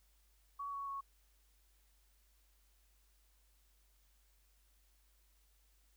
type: tone with pitch steps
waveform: sine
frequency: 1126 / 1115.6 / 1105.4 Hz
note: C#6 / C#6 / C#6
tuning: +27 / +11 / -5 cents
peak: -40 dBFS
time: 0.59-1.01 s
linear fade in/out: 10 ms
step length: 140 ms
effects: added 50 Hz sine -69 dBFS peak until 5.96 s + white hiss -75 dBFS RMS until 5.96 s